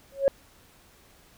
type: tone with exponential growth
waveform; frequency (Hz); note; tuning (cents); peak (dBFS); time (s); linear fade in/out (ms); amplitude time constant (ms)
sine; 550; C#5; -14; -12; 0.12-0.28; 0; 34
effects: tanh soft clip ceiling -12 dBFS + pink hiss -57 dBFS RMS until 1.37 s